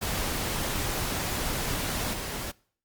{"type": "noise with level steps", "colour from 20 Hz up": "pink", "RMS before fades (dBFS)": [-30, -34], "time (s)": [0.01, 2.52], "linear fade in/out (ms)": 20, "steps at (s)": 2.13, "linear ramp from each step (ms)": 5, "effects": ["noise-tail reverb RT60 0.5 s tail -23 dB re dry", "Opus 48 kbps"]}